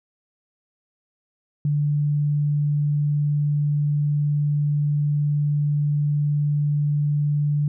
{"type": "tone", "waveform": "sine", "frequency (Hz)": 146.83, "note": "D3", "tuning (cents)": 0, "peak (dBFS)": -18, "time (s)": [1.65, 7.68], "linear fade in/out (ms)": 2, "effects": []}